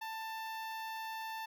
sawtooth tone with notch filter, 888 Hz, A5, 16 cents sharp, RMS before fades -42 dBFS, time 0.01-1.46 s, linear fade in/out 10 ms, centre 8100 Hz, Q 0.98, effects none

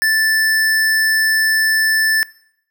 square tone, 1760 Hz, A6, in tune, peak -13 dBFS, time 0.02-2.23 s, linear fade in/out 0 ms, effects noise-tail reverb RT60 0.7 s tail -22 dB re dry

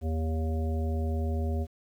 harmonic tone with a mistuned harmonic, 79.8 Hz, D#2, 44 cents sharp, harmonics 1 / 3 / 5 / 7 / 9, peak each -27 / -36 / -39 / -42 / -43 dBFS, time 0.01-1.67 s, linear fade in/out 50 ms, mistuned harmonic 9, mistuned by -27 cents, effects 10-bit

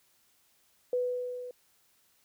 sine tone with level ramp, 495.8 Hz, B4, 7 cents sharp, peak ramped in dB -25 to -39 dBFS, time 0.93-1.51 s, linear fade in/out 2 ms, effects white hiss -68 dBFS RMS until 2.24 s

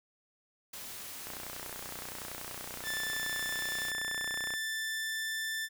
white noise, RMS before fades -44 dBFS, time 0.73-3.91 s, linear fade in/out 5 ms
click train, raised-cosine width 0.5 ms, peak -27 dBFS, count 101, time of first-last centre 1.27-4.538 s, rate 30.6 Hz
sawtooth tone with pitch glide, 1760 to 1770.2 Hz, A6 to A6, 0 to +10 cents, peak -30 dBFS, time 2.83-5.69 s, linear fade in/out 50 ms, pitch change +10 cents, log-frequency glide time 3.33-5.57 s
effects none

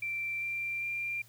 sine tone with pitch steps, 2349 / 2365 / 2382 Hz, D7 / D7 / D7, 0 / +12 / +24 cents, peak -32 dBFS, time 0.02-1.22 s, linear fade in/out 5 ms, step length 400 ms, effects added 115 Hz sine -59 dBFS peak until 1.28 s + white hiss -61 dBFS RMS until 1.28 s

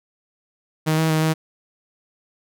sawtooth tone with pitch steps, 156.9 / 160.1 / 157.1 / 158.7 Hz, D#3 / D#3 / D#3 / D#3, +15 / +50 / +17 / +35 cents, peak -13 dBFS, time 0.86-1.34 s, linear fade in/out 20 ms, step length 120 ms, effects none

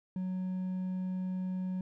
triangle tone with hard clipping, 185 Hz, F#3, in tune, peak -33 dBFS, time 0.16-1.81 s, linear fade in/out 2 ms, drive 5 dB, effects none

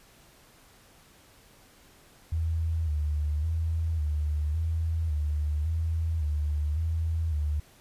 sine tone with vibrato, 78.1 Hz, D#2, 7 cents sharp, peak -25 dBFS, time 2.32-7.6 s, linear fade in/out 5 ms, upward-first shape square, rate 0.9 Hz, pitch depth 71 cents each way, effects pink hiss -57 dBFS RMS until 7.8 s + resampled to 32000 Hz

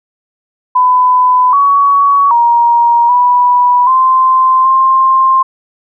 sine tone with pitch steps, 1003 / 1124 / 943 / 982 / 1040 / 1055 Hz, B5 / C#6 / A#5 / B5 / C6 / C6, +26 / +24 / +20 / -10 / -11 / +14 cents, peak -5 dBFS, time 0.75-5.43 s, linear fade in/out 10 ms, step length 780 ms, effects none

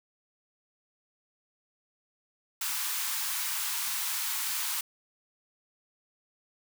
white high-pass noise, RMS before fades -32 dBFS, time 2.61-4.81 s, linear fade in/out 5 ms, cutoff 830 Hz, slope 96 dB/octave, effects none

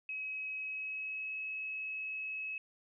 sine tone with pitch glide, 2552 to 2574 Hz, D#7 to E7, +43 to -42 cents, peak -37 dBFS, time 0.09-2.58 s, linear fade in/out 2 ms, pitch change +15 cents, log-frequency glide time 0.59-1.36 s, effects none

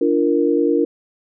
sine chord, Bb major, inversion first, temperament equal with one note detuned, 293.7 / 343.4 / 466.2 Hz, D4 / F4 / Bb4, 0 / -29 / 0 cents, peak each -18 dBFS, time 0.01-0.85 s, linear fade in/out 5 ms, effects none

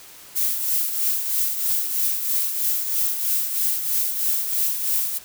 violet noise with tremolo, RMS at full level -20 dBFS, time 0.35-5.19 s, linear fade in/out 20 ms, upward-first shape triangle, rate 3.1 Hz, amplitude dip 60%, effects white hiss -44 dBFS RMS until 5.24 s

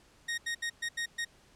sawtooth tone bursts at uneven times, 1864.7 Hz, A#6, in tune, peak -28 dBFS, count 6, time 0.28-0.38 / 0.46-0.55 / 0.62-0.7 / 0.82-0.89 / 0.97-1.06 / 1.18-1.25 s, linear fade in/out 10 ms, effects pink hiss -62 dBFS RMS until 1.55 s + low-pass 9000 Hz 12 dB/octave

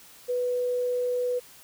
sine tone, 493.9 Hz, B4, in tune, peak -24 dBFS, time 0.28-1.4 s, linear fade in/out 20 ms, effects white hiss -51 dBFS RMS until 1.63 s

